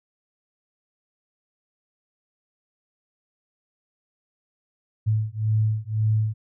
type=beating tone pair; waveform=sine; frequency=107.7 / 109.6 Hz; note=A2 / A2; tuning=-37 / -6 cents; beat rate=1.9 Hz; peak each=-23 dBFS; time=5.06-6.34 s; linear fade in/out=20 ms; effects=none